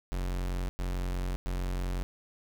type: tone bursts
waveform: 45% pulse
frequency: 45.28 Hz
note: F#1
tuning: 37 cents flat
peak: -30 dBFS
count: 3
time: 0.12-2.03 s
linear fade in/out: 0 ms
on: 570 ms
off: 100 ms
effects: none